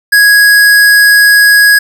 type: tone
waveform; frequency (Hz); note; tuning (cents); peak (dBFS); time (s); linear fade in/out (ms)
square; 1661.2; G#6; 0; -3; 0.12-1.79; 10
effects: none